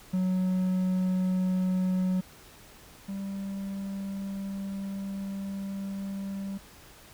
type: tone pair in turn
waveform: triangle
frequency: 185 / 196 Hz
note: F#3 / G3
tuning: 0 / 0 cents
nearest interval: minor second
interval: 100 cents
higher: second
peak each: -22 / -30 dBFS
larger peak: first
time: 0.13-2.21 / 3.08-6.58 s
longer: second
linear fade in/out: 10 ms
effects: pink hiss -52 dBFS RMS until 7.13 s